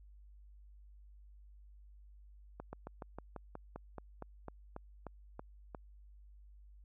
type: slowing click train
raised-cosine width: 1 ms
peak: -30 dBFS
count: 15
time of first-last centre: 2.6-5.748 s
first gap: 130 ms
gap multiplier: 1.08
effects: added 50 Hz sine -55 dBFS peak until 6.84 s